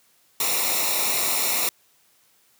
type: noise with comb filter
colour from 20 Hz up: white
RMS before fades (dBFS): -23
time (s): 0.4-1.69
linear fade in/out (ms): 2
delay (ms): 0.63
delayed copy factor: -0.75
effects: white hiss -61 dBFS RMS until 2.59 s + high-pass 80 Hz 12 dB/octave